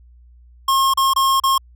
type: tone with dropouts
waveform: square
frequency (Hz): 1076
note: C6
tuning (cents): +48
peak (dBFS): -14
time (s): 0.68-1.58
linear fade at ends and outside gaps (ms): 5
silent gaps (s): 0.938-0.973 / 1.136-1.161 / 1.4-1.436
effects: added 60 Hz sine -44 dBFS peak until 1.75 s